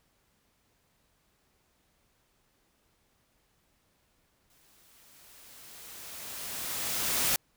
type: noise with exponential growth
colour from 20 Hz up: white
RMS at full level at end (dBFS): -26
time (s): 4.5-7.36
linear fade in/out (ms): 2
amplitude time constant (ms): 620
effects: pink hiss -71 dBFS RMS until 7.56 s